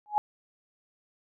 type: tone with exponential growth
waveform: sine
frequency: 838 Hz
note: G#5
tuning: 15 cents sharp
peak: -17 dBFS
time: 0.06-0.18 s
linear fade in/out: 0 ms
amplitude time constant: 24 ms
effects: none